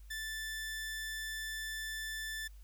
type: tone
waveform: sawtooth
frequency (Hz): 1760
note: A6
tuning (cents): 0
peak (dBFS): -35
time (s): 0.1-2.48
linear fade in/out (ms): 10
effects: added 50 Hz sine -50 dBFS peak until 2.63 s + white hiss -69 dBFS RMS until 2.63 s